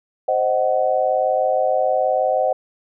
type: chord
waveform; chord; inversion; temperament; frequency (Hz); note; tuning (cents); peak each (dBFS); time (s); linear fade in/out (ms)
sine; C diminished; none; equal with one note detuned; 523.3 / 622.3 / 748.6; C5 / Eb5 / Gb5; 0 / 0 / +20; -20; 0.28-2.53; 5
effects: none